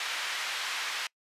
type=band-pass noise; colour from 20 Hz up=white; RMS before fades=-34 dBFS; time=0-1.07 s; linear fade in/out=2 ms; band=1100 to 3300 Hz; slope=12 dB/octave; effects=noise-tail reverb RT60 0.1 s tail -25 dB re dry + resampled to 32000 Hz